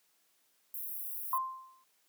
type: high-pass noise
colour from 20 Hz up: white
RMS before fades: -40 dBFS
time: 0.74-1.38 s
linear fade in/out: 2 ms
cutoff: 11000 Hz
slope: 48 dB/octave
type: tone with exponential decay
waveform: sine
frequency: 1046.5 Hz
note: C6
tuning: in tune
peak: -26 dBFS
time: 1.33-1.84 s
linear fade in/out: 2 ms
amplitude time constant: 110 ms
effects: white hiss -72 dBFS RMS until 2.08 s + high-pass 200 Hz 12 dB/octave